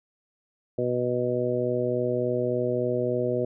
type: harmonic tone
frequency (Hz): 123.47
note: B2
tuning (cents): 0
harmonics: 1 / 2 / 3 / 4 / 5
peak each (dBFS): -32 / -32 / -28 / -28 / -30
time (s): 0.78-3.45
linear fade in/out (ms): 5
effects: none